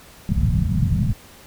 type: low-pass noise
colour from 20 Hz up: white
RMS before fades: -19 dBFS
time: 0.29-1.13 s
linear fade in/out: 2 ms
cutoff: 190 Hz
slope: 48 dB/octave
effects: pink hiss -46 dBFS RMS until 1.46 s